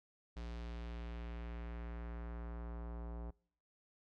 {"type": "tone with low-pass filter sweep", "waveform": "square", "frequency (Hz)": 58.27, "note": "A#1", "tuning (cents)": 0, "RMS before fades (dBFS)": -45, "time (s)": [0.36, 3.31], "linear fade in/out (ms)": 10, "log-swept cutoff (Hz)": [4800, 870], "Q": 1.2, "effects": ["noise-tail reverb RT60 0.6 s tail -26 dB re dry"]}